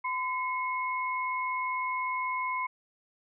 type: tone pair together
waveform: sine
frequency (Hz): 1017.5 / 2178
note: C6 / C#7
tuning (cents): -49 / -31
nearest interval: octave + minor second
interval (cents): 1318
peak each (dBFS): -30 / -34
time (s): 0.04-2.67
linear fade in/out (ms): 10
effects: none